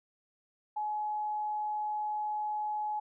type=tone; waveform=sine; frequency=846 Hz; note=G#5; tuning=32 cents sharp; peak=-31 dBFS; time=0.76-3 s; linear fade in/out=10 ms; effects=none